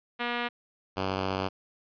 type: tone pair in turn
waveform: 5% pulse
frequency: 240 / 95.24 Hz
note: B3 / G2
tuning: -49 / -49 cents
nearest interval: octave + major third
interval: 1600 cents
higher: first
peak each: -17 dBFS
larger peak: neither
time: 0.19-0.49 / 0.96-1.49 s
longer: second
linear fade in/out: 20 ms
effects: resampled to 11025 Hz